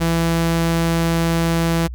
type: tone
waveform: sawtooth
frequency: 166.4 Hz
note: E3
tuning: 17 cents sharp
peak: -12 dBFS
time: 0-1.88 s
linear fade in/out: 20 ms
effects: added 61 Hz sine -27 dBFS peak until 1.94 s